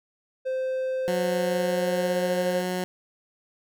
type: tone with pitch glide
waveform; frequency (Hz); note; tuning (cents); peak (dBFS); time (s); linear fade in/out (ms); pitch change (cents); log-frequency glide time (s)
triangle; 520 to 534.9; C5 to C5; -11 to +38; -23; 0.45-2.63; 20; +49; 1.37-2.42
type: tone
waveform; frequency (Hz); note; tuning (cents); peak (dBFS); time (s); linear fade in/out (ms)
15% pulse; 182.2; F#3; -26; -20; 1.08-2.84; 0
effects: none